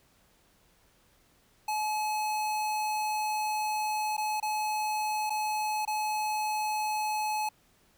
square tone with dropouts, 854 Hz, G#5, 48 cents sharp, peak -29 dBFS, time 1.68-7.49 s, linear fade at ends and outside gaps 5 ms, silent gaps 4.168-4.178 / 4.401-4.426 / 5.297-5.303 / 5.852-5.875 s, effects pink hiss -65 dBFS RMS until 7.97 s

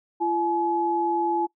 sine tone pair together, 341 / 850.1 Hz, F4 / G#5, -41 / +40 cents, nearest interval octave + major third, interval 1581 cents, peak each -25 / -23 dBFS, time 0.2-1.47 s, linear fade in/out 20 ms, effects noise-tail reverb RT60 0.1 s tail -21 dB re dry

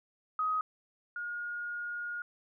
sine tone pair in turn, 1259 / 1430.8 Hz, D#6 / F6, +20 / +41 cents, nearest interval major second, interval 221 cents, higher second, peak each -28 / -35 dBFS, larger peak first, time 0.39-0.61 / 1.16-2.22 s, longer second, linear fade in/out 2 ms, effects none

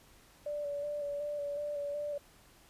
sine tone with vibrato, 581 Hz, D5, 19 cents flat, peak -34 dBFS, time 0.46-2.18 s, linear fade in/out 5 ms, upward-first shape square, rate 2.7 Hz, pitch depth 21 cents each way, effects pink hiss -61 dBFS RMS until 2.69 s + resampled to 32000 Hz

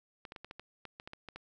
clicks, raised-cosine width 0.3 ms, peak -29 dBFS, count 12, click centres 0.252 / 0.321 / 0.362 / 0.446 / 0.511 / 0.596 / 0.853 / 0.999 / 1.075 / 1.134 / 1.287 / 1.36 s, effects none

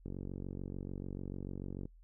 click train, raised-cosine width 3 ms, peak -29 dBFS, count 85, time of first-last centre 0.06-1.855 s, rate 46.8 Hz, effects noise-tail reverb RT60 0.1 s tail -24 dB re dry + added 41 Hz sine -56 dBFS peak until 2.03 s

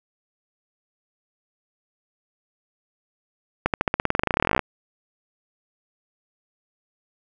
accelerating click train, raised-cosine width 0.5 ms, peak -4 dBFS, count 26, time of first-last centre 3.66-4.593 s, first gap 78 ms, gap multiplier 0.93, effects none

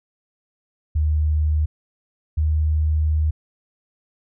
sine tone pair in turn, 76.5 / 77.21 Hz, D#2 / D#2, -29 / -13 cents, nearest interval unison, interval 16 cents, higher second, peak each -16 dBFS, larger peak neither, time 0.95-1.66 / 2.37-3.31 s, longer second, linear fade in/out 10 ms, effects none

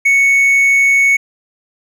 triangle tone, 2217 Hz, C#7, in tune, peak -6 dBFS, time 0.05-1.17 s, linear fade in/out 10 ms, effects none

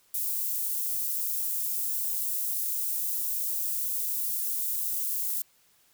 white high-pass noise, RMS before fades -30 dBFS, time 0.14-5.42 s, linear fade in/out 5 ms, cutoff 12000 Hz, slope 12 dB/octave, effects white hiss -64 dBFS RMS until 5.93 s

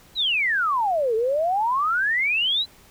sine exponential two-way sweep, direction down then up, 4090 to 430.4 to 4090 Hz, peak -19 dBFS, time 0.15-2.66 s, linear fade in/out 50 ms, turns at 1.15 s, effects pink hiss -52 dBFS RMS until 2.9 s

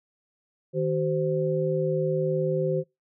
sine tone cluster, 156.6 / 379.9 / 519 Hz, D#3 / F#4 / C5, +11 / +46 / -14 cents, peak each -27 dBFS, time 0.73-2.84 s, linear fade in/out 50 ms, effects noise-tail reverb RT60 0.2 s tail -23 dB re dry

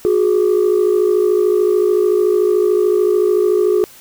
sine tone pair together, 364.8 / 418.4 Hz, F#4 / G#4, -24 / +13 cents, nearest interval major second, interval 237 cents, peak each -12 dBFS, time 0.05-3.84 s, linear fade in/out 0 ms, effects tanh soft clip ceiling -7 dBFS + white hiss -42 dBFS RMS until 4 s

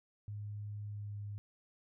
sine tone with pitch glide, 103.83 to 102.7 Hz, G#2 to G#2, 0 to -19 cents, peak -40 dBFS, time 0.28-1.38 s, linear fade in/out 0 ms, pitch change -19 cents, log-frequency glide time 0.86-1.17 s, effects none

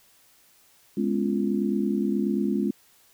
sine chord, C# dominant seventh, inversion second, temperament just, 207.9 / 249.5 / 277.2 / 346.5 Hz, G#3 / B3 / C#4 / E#4, +2 / +18 / 0 / -14 cents, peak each -25 / -30 / -29 / -29 dBFS, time 0.97-2.71 s, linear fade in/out 5 ms, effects white hiss -59 dBFS RMS until 3.13 s

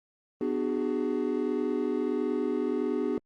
triangle chord, G# half-diminished seventh, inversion first, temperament just, 249.2 / 299 / 373.8 / 415.3 Hz, B3 / D4 / F#4 / G#4, +16 / +31 / +18 / 0 cents, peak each -30 dBFS, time 0.41-3.18 s, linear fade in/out 2 ms, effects Opus 24 kbps

